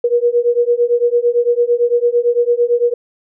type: beating tone pair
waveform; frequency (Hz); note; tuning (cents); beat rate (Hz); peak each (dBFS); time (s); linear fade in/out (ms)
sine; 474.8 / 483.7; A#4 / B4; +32 / -36; 8.9; -14; 0.04-2.94; 5
effects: none